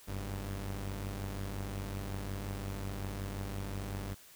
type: tone pair together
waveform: sawtooth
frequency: 46.53 / 98.6 Hz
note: F#1 / G2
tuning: +10 / +11 cents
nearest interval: octave + minor second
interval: 1301 cents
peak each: -37 / -35 dBFS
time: 0.07-4.15 s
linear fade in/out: 20 ms
effects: white hiss -57 dBFS RMS until 4.35 s